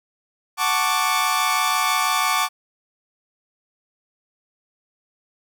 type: chord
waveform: sawtooth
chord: D major seventh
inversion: first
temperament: equal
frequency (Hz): 740 / 880 / 1108.7 / 1174.7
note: F#5 / A5 / C#6 / D6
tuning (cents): 0 / 0 / 0 / 0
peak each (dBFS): -23 / -22 / -20 / -18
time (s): 0.57-2.49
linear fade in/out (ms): 50
effects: none